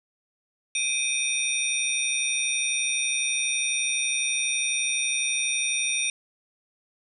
sine tone cluster, 2399 / 2531 / 3652 / 5740 / 8930 Hz, D7 / D#7 / A#7 / F8 / C#9, +36 / +29 / -36 / +47 / +12 cents, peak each -30 dBFS, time 0.75-6.1 s, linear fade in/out 2 ms, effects none

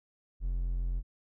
triangle tone, 43.65 Hz, F1, in tune, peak -27 dBFS, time 0.4-1.03 s, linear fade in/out 50 ms, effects none

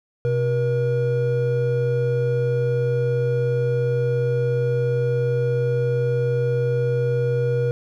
triangle tone pair together, 127 / 478.1 Hz, B2 / A#4, +49 / +44 cents, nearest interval octave + major seventh, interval 2295 cents, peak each -19 dBFS, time 0.25-7.71 s, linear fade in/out 0 ms, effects none

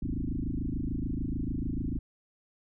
sine tone with frequency modulation, 112.6 Hz, A2, 40 cents sharp, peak -29 dBFS, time 0.02-1.99 s, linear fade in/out 5 ms, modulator 26.8 Hz, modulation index 7, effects none

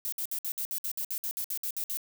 violet noise bursts, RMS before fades -33 dBFS, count 15, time 0.05-1.971 s, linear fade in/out 0 ms, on 73 ms, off 59 ms, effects none

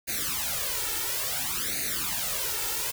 white noise with flanger, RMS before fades -30 dBFS, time 0.07-2.92 s, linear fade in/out 20 ms, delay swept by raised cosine 0.46 to 2.26 ms, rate 0.58 Hz, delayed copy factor +0.95, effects none

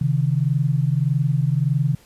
sine tone pair together, 134.04 / 155.7 Hz, C3 / D#3, +42 / +2 cents, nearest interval minor third, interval 260 cents, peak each -19 / -20 dBFS, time 0.01-1.95 s, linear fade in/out 5 ms, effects pink hiss -53 dBFS RMS until 2.05 s + resampled to 32000 Hz

